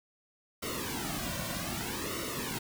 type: noise with flanger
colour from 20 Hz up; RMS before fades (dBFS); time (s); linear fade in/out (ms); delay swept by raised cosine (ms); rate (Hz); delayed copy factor
pink; -36; 0.62-2.59; 10; 1.2 to 2.4; 0.63; -0.85
effects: none